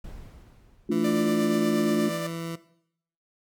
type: noise with exponential decay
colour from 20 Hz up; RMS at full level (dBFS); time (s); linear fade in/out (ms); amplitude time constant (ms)
brown; -39; 0.04-1.79; 5; 380
type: chord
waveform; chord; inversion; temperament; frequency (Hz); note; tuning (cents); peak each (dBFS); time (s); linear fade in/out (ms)
sine; D minor; second; equal; 220 / 293.7 / 349.2; A3 / D4 / F4; 0 / 0 / 0; -26; 0.89-2.09; 5
type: tone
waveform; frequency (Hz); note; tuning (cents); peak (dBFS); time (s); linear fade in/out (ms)
20% pulse; 166.2; E3; +15; -26; 0.91-2.56; 10
type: tone with tremolo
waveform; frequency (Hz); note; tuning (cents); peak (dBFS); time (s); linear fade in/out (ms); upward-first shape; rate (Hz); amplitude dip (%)
sawtooth; 591; D5; +11; -25; 1.04-2.27; 5; sine; 8.4; 35
effects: noise-tail reverb RT60 0.7 s tail -17 dB re dry + MP3 96 kbps